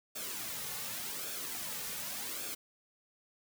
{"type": "noise with flanger", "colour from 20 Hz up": "white", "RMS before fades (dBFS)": -40, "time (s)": [0.15, 2.55], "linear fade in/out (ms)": 10, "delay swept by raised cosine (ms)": [1, 3.1], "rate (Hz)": 0.87, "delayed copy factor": -0.6, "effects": []}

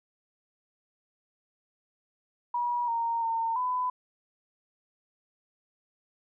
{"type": "tone with pitch steps", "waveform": "sine", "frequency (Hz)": [964, 926, 911, 1002], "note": ["B5", "A#5", "A#5", "B5"], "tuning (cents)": [-42, -12, -40, 25], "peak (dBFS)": -26, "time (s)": [2.54, 3.9], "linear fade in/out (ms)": 5, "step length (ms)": 340, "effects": []}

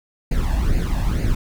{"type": "noise with flanger", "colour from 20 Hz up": "brown", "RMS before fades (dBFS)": -19, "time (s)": [0.31, 1.35], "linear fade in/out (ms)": 5, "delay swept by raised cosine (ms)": [0.44, 1.17], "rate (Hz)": 2.2, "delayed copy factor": 0.7, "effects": []}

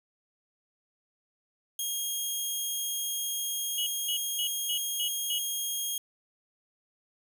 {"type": "tone", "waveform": "10% pulse", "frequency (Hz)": 3251, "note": "G#7", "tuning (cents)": -38, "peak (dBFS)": -22, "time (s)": [1.79, 5.98], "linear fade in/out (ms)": 2}
{"type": "tone bursts", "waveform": "sine", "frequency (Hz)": 2940, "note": "F#7", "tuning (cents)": -12, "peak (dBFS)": -29, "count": 6, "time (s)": [3.78, 5.384], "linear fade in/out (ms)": 2, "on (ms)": 84, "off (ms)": 220}
{"effects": []}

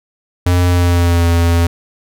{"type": "tone with pitch glide", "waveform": "square", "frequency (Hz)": [88.9, 85.03], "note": ["F2", "F2"], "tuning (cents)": [31, -46], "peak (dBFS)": -10, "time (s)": [0.46, 1.67], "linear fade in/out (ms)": 5, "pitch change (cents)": -77, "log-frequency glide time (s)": [0.67, 1.26], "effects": []}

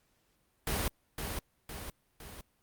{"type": "noise with echo", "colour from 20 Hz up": "pink", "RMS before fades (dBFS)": -32, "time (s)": [0.67, 0.88], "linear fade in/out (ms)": 2, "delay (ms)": 510, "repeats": 3, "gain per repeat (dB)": -5, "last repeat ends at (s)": 2.41, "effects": ["pink hiss -73 dBFS RMS until 2.62 s", "Opus 48 kbps"]}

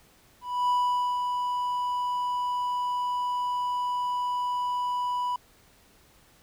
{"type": "tone with ADSR envelope", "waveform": "triangle", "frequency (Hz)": 986, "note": "B5", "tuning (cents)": -3, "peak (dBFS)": -19, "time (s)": [0.41, 5.36], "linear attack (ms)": 280, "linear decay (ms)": 490, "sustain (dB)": -5, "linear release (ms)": 3, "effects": ["pink hiss -59 dBFS RMS until 6.42 s"]}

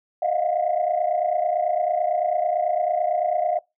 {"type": "tone cluster", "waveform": "sine", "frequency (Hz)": [620, 694, 723], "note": ["D#5", "F5", "F#5"], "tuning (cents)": [-6, -11, -40], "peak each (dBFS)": [-23, -23, -24], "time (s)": [0.22, 3.59], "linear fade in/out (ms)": 5, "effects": ["noise-tail reverb RT60 0.2 s tail -23 dB re dry", "tanh soft clip ceiling -12 dBFS"]}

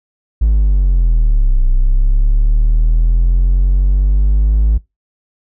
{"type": "linear two-way sweep", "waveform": "triangle", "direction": "down then up", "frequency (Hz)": [54.8, 30.87, 53.7], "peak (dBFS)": -5, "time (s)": [0.41, 4.78], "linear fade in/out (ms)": 10, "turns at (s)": 1.62, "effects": ["noise-tail reverb RT60 0.2 s tail -23 dB re dry", "tanh soft clip ceiling -2 dBFS"]}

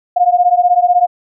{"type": "beating tone pair", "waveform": "sine", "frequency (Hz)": [705, 721], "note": ["F5", "F#5"], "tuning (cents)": [16, -45], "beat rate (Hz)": 16, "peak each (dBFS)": -11, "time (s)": [0.16, 1.07], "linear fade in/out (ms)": 10, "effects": []}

